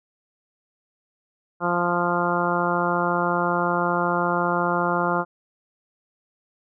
harmonic tone, 174.61 Hz, F3, in tune, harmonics 1 / 2 / 3 / 4 / 5 / 6 / 7 / 8, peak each -28 / -28 / -28 / -28 / -28 / -28 / -28 / -28 dBFS, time 1.6-5.25 s, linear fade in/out 50 ms, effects none

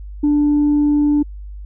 sine tone, 293.7 Hz, D4, in tune, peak -10 dBFS, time 0.23-1.23 s, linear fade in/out 10 ms, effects tanh soft clip ceiling -9 dBFS + added 50 Hz sine -29 dBFS peak until 1.65 s

